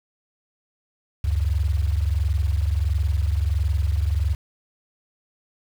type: tone pair together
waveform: sine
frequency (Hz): 71.03 / 92.5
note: C#2 / F#2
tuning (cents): +43 / 0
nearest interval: perfect fourth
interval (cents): 457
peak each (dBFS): -20 / -24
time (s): 1.24-4.35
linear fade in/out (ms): 5
effects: 7-bit